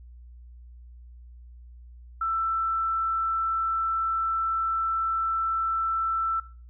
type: tone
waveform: sine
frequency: 1331 Hz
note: E6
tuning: 16 cents sharp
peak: -24 dBFS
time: 2.21-6.4 s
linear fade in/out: 5 ms
effects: noise-tail reverb RT60 0.4 s tail -18 dB re dry + added 60 Hz sine -44 dBFS peak until 6.69 s